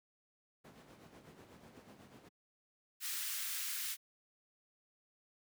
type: noise with tremolo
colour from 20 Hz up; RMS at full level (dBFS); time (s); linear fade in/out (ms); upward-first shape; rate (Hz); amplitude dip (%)
brown; -48; 0.64-2.29; 10; sine; 8.1; 50
type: high-pass noise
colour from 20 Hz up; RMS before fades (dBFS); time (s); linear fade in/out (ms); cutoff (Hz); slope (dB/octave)
white; -40; 3-3.97; 50; 1400; 24
effects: high-pass 200 Hz 12 dB/octave